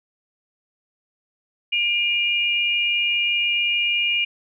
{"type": "tone pair together", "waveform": "sine", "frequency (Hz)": [2401, 2846], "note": ["D7", "F7"], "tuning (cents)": [38, 32], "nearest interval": "minor third", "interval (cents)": 294, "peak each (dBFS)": -21, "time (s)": [1.72, 4.25], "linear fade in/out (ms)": 10, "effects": []}